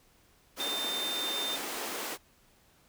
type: high-pass noise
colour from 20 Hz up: pink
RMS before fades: -37 dBFS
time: 0.56-2.18 s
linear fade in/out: 50 ms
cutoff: 270 Hz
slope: 24 dB/octave
type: tone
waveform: sine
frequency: 3600 Hz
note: A7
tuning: 39 cents sharp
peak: -32 dBFS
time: 0.6-1.56 s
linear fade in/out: 2 ms
effects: pink hiss -64 dBFS RMS until 2.88 s